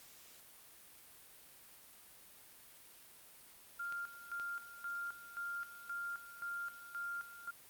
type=tone with tremolo; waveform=sine; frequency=1396.9 Hz; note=F6; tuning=in tune; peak=-39 dBFS; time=3.79-7.51 s; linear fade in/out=10 ms; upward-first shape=square; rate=1.9 Hz; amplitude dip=75%
type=clicks; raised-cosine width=0.2 ms; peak=-34 dBFS; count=2; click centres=3.924 / 4.398 s
effects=white hiss -59 dBFS RMS until 7.69 s + Opus 48 kbps